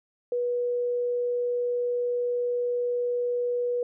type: tone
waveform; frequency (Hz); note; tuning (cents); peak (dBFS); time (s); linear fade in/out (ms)
sine; 486.6; B4; -26; -24; 0.32-3.83; 2
effects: none